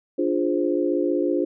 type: chord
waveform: sine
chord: D half-diminished seventh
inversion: none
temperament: equal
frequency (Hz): 293.7 / 349.2 / 415.3 / 523.3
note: D4 / F4 / Ab4 / C5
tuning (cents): 0 / 0 / 0 / 0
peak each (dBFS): -24 / -23 / -28 / -27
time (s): 0.18-1.45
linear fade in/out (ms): 10
effects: none

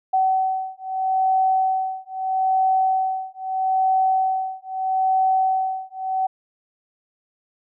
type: beating tone pair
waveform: sine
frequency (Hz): 758 / 758.78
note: F#5 / F#5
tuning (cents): +42 / +43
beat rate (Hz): 0.78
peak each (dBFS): -21 / -21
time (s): 0.13-6.27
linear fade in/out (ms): 10
effects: none

